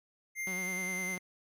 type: tone with pitch glide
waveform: square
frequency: 2100 to 2083 Hz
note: C7 to C7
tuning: +6 to -8 cents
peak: -35 dBFS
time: 0.35-1.19 s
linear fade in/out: 50 ms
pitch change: -14 cents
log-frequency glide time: 0.58-1.04 s
type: tone with vibrato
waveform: sawtooth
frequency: 184.4 Hz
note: F#3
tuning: 6 cents flat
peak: -36 dBFS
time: 0.47-1.18 s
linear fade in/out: 2 ms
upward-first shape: sine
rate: 9.9 Hz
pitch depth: 44 cents each way
effects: none